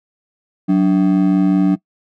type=ring-modulated tone; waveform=triangle; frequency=238.1 Hz; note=A#3; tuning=37 cents sharp; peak=-5 dBFS; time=0.68-1.76 s; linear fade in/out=20 ms; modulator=52.6 Hz; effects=noise-tail reverb RT60 0.1 s tail -20 dB re dry